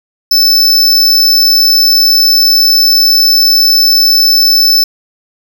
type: tone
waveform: square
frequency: 5274 Hz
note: E8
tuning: in tune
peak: -5 dBFS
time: 0.31-4.84 s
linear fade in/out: 5 ms
effects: none